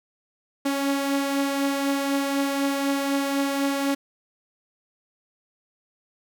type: beating tone pair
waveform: sawtooth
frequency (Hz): 277.2 / 281.2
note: C#4 / C#4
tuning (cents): 0 / +25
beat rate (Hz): 4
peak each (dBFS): -19 / -27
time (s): 0.65-3.95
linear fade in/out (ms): 10
effects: none